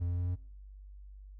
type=tone with pitch steps; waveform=triangle; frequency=87.31 / 88.02 / 88.73 / 89.45 Hz; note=F2 / F2 / F2 / F2; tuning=0 / +14 / +28 / +42 cents; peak=-28 dBFS; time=0-0.36 s; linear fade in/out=20 ms; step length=90 ms; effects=noise-tail reverb RT60 0.6 s tail -20 dB re dry + added 49 Hz sine -47 dBFS peak until 1.39 s